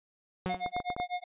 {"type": "tone with exponential decay", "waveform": "sawtooth", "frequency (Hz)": 184.4, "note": "F#3", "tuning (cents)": -6, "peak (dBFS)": -25, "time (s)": [0.46, 0.72], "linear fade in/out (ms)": 0, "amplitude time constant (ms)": 56}
{"type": "clicks", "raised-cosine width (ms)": 1, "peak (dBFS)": -23, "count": 8, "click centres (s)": [0.46, 0.545, 0.662, 0.765, 0.802, 0.902, 0.965, 1]}
{"type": "tone with tremolo", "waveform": "square", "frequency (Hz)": 718, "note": "F5", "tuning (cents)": 48, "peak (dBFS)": -30, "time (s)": [0.49, 1.24], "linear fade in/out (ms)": 5, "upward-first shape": "sine", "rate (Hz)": 8, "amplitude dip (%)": 100}
{"effects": ["resampled to 8000 Hz"]}